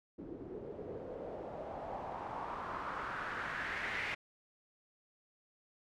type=noise with low-pass filter sweep; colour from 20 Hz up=white; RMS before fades=-42 dBFS; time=0.18-4.15 s; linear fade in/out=10 ms; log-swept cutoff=330 to 2200 Hz; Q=3.2; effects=none